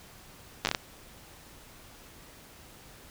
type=slowing click train; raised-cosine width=0.2 ms; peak=-9 dBFS; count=6; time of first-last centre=0.65-0.749 s; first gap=9 ms; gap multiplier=1.4; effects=pink hiss -52 dBFS RMS until 3.1 s